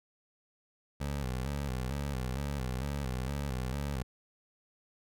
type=tone with vibrato; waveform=20% pulse; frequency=67 Hz; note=C2; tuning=42 cents sharp; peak=-28 dBFS; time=1-4.03 s; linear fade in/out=10 ms; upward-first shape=square; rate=2.2 Hz; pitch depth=99 cents each way; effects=none